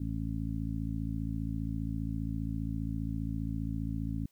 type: harmonic tone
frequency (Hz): 55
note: A1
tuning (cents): 0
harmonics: 1 / 2 / 3 / 4 / 5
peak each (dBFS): -37 / -37 / -39 / -40 / -39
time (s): 0-4.26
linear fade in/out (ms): 5
effects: white hiss -72 dBFS RMS until 4.31 s